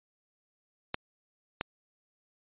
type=clicks; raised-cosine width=0.3 ms; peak=-14 dBFS; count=2; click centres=0.944 / 1.611 s; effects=resampled to 8000 Hz